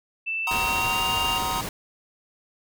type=tone with pitch glide; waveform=sine; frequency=2654 to 2800 Hz; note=E7 to F7; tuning=+11 to +4 cents; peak=-25 dBFS; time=0.26-1.39 s; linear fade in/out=20 ms; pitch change=+93 cents; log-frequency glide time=0.41-1.02 s
type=chord; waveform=square; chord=C half-diminished seventh; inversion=second; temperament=just; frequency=753.5 / 941.9 / 1046.5 / 1255.8 Hz; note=Gb5 / Bb5 / C6 / Eb6; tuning=+31 / +18 / 0 / +16 cents; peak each=-34 / -29 / -34 / -33 dBFS; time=0.47-1.61 s; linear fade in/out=2 ms
type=noise; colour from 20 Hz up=pink; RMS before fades=-32 dBFS; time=0.51-1.69 s; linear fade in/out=2 ms
effects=none